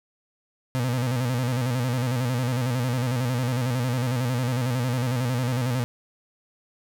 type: tone with vibrato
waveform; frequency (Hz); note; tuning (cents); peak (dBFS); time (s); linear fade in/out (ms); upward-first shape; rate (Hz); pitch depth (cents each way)
35% pulse; 124.7; B2; +17; -21; 0.75-5.84; 0; square; 11; 74
effects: none